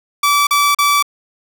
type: tone bursts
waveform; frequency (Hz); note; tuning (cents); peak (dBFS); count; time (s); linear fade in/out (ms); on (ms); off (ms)
sawtooth; 1155; D6; -29; -7; 3; 0.23-1.026; 5; 240; 38
effects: none